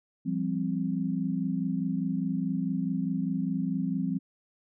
sine chord, F suspended second, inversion none, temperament equal with one note detuned, 171.22 / 196 / 261.6 Hz, F3 / G3 / C4, -34 / 0 / 0 cents, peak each -31 dBFS, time 0.25-4.19 s, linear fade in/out 20 ms, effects none

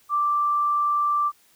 sine tone, 1174.7 Hz, D6, in tune, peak -19 dBFS, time 0.09-1.32 s, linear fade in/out 50 ms, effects white hiss -59 dBFS RMS until 1.55 s

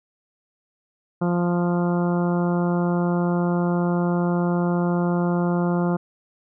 harmonic tone, 174.8 Hz, F3, 2 cents sharp, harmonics 1 / 2 / 3 / 4 / 5 / 6 / 7 / 8, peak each -20 / -26 / -30 / -32 / -34 / -36 / -37 / -38 dBFS, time 1.21-5.97 s, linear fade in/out 10 ms, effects none

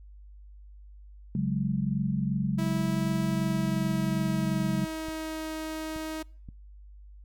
sine chord, C# suspended fourth, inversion none, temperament equal, 138.59 / 185 / 207.7 Hz, C#3 / F#3 / G#3, 0 / 0 / 0 cents, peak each -30 / -29 / -30 dBFS, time 1.35-4.85 s, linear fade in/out 2 ms
sawtooth tone with pitch glide, 326.1 to 315.5 Hz, E4 to D#4, -19 to +24 cents, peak -29 dBFS, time 2.58-6.23 s, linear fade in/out 10 ms, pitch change -57 cents, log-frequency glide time 3.2-5.53 s
clicks, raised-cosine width 5 ms, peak -31 dBFS, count 3, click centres 5.085 / 5.962 / 6.488 s
effects noise-tail reverb RT60 0.5 s tail -26 dB re dry + added 50 Hz sine -46 dBFS peak until 7.24 s

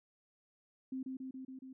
sine tone with echo, 261.6 Hz, C4, in tune, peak -37 dBFS, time 0.92-1.03 s, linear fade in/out 5 ms, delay 140 ms, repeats 5, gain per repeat -2 dB, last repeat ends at 1.73 s, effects none

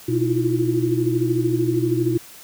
sine tone cluster, 123.3 / 318 / 339.1 / 352.1 Hz, B2 / D#4 / E4 / F4, -2 / +38 / +49 / +14 cents, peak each -23 dBFS, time 0.08-2.18 s, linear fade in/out 10 ms, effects white hiss -43 dBFS RMS until 2.43 s

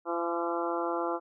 harmonic tone with a mistuned harmonic, 170.4 Hz, F3, 42 cents flat, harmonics 2 / 3 / 4 / 5 / 6 / 7 / 8, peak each -33 / -35 / -36 / -37 / -38 / -38 / -39 dBFS, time 0.05-1.2 s, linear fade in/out 50 ms, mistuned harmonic 7, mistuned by -20 cents, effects none

